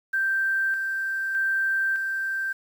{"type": "tone with tremolo", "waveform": "sine", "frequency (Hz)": 1568, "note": "G6", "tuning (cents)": 0, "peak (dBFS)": -21, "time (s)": [0.13, 2.53], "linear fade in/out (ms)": 10, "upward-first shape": "square", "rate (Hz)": 0.82, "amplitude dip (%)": 35, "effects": ["8-bit"]}